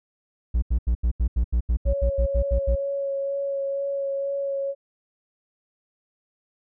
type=tone bursts; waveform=triangle; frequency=59 Hz; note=A#1; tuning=22 cents sharp; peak=-16 dBFS; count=14; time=0.54-2.755 s; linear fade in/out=10 ms; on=83 ms; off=81 ms
type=tone with vibrato; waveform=sine; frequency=554.4 Hz; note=C#5; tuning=in tune; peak=-24 dBFS; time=1.85-4.75 s; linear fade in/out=50 ms; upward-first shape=sine; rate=2.1 Hz; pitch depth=12 cents each way
effects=none